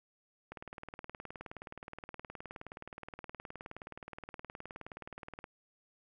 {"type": "click train", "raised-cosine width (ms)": 0.5, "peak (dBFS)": -29, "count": 95, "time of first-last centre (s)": [0.52, 5.441], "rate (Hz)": 19.1, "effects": []}